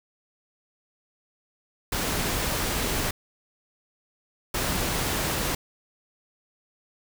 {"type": "noise bursts at uneven times", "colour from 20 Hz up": "pink", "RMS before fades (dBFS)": -27, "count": 2, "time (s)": [[1.92, 3.11], [4.54, 5.55]], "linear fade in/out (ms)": 5, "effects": []}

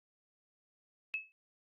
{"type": "tone with exponential decay", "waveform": "sine", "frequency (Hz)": 2594, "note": "E7", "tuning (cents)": -28, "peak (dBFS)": -30, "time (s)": [1.14, 1.32], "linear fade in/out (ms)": 0, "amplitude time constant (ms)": 38, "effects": ["Opus 48 kbps"]}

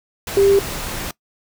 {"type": "tone in noise", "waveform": "sine", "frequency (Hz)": 396, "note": "G4", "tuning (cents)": 18, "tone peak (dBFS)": -10, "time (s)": [0.37, 0.59], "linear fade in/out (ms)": 2, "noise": "pink", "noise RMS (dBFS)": -27, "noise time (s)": [0.27, 1.11], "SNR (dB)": 14, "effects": ["noise-tail reverb RT60 0.1 s tail -21 dB re dry"]}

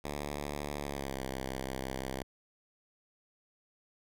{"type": "tone with pitch glide", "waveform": "5% pulse", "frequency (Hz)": [72.7, 65.9], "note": ["D2", "C2"], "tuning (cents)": [-17, 13], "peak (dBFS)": -25, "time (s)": [0.04, 2.23], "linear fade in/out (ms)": 5, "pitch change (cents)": -170, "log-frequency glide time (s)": [0.78, 1.22], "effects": []}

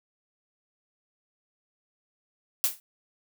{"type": "noise with exponential decay", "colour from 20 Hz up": "blue", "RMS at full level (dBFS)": -20, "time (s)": [2.64, 2.8], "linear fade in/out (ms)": 0, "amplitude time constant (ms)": 34, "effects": []}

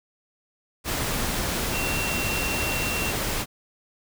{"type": "tone in noise", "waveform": "sine", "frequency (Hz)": 2729, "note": "F7", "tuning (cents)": -41, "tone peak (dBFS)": -29, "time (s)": [1.71, 3.14], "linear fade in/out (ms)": 50, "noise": "pink", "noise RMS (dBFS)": -27, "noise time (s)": [0.84, 3.46], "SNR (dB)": -5, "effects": []}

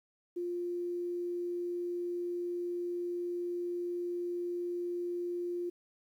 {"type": "tone", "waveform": "sine", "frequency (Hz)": 350.7, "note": "F4", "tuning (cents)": 7, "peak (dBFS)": -33, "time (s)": [0.36, 5.7], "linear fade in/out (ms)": 10, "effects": ["11-bit"]}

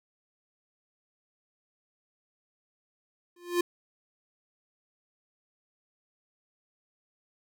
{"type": "tone with exponential growth", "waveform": "square", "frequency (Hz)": 350.3, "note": "F4", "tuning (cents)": 5, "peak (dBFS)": -21, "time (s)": [3.36, 3.61], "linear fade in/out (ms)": 5, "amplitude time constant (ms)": 54, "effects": []}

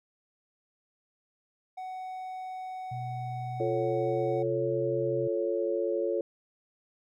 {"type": "tone", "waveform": "triangle", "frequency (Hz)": 746, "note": "F#5", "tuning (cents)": 14, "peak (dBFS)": -34, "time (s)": [1.77, 4.43], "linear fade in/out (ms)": 10}
{"type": "tone with pitch glide", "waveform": "sine", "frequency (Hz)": [123.47, 130.13], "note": ["B2", "C3"], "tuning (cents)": [0, -9], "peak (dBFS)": -35, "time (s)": [2.91, 5.28], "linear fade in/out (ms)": 10, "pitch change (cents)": 91, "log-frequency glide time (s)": [3.45, 4.59]}
{"type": "chord", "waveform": "sine", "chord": "F augmented", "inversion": "none", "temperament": "equal", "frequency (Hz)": [349.2, 440, 554.4], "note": ["F4", "A4", "C#5"], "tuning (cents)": [0, 0, 0], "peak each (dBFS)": -31, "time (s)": [3.6, 6.21], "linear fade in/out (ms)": 2}
{"effects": []}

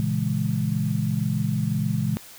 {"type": "chord", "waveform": "sine", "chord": "A# half-diminished seventh", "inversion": "none", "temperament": "equal", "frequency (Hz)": [116.54, 138.59, 164.81, 207.7], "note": ["A#2", "C#3", "E3", "G#3"], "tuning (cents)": [0, 0, 0, 0], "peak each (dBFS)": -27, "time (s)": [0, 2.17], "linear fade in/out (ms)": 0, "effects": ["white hiss -45 dBFS RMS until 2.38 s"]}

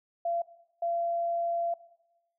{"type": "tone bursts at uneven times", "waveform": "sine", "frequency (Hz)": 683, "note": "F5", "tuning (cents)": -39, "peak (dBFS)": -27, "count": 2, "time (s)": [[0.25, 0.42], [0.82, 1.74]], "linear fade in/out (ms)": 5, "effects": ["noise-tail reverb RT60 1.0 s tail -18 dB re dry"]}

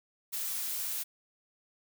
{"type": "noise", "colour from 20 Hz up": "blue", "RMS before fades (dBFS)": -35, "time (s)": [0.32, 1.04], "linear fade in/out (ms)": 20, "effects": []}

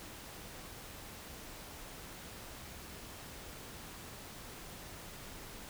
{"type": "silence", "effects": ["pink hiss -49 dBFS RMS until 5.69 s"]}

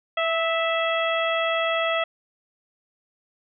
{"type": "harmonic tone with a mistuned harmonic", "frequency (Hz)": 659.3, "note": "E5", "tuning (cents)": 0, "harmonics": [1, 2, 3, 4, 5], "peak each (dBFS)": [-24, -27, -29, -30, -31], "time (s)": [0.17, 2.04], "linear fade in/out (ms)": 5, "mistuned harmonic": 2, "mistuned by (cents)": -21, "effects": []}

